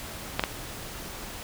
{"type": "clicks", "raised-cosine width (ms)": 0.3, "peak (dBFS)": -7, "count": 2, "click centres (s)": [0.395, 0.438], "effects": ["pink hiss -39 dBFS RMS until 1.43 s"]}